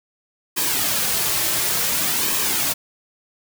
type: noise with flanger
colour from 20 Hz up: white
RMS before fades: -21 dBFS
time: 0.56-2.74 s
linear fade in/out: 20 ms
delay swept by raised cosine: 1.4 to 4.2 ms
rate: 0.56 Hz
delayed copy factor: -0.5
effects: none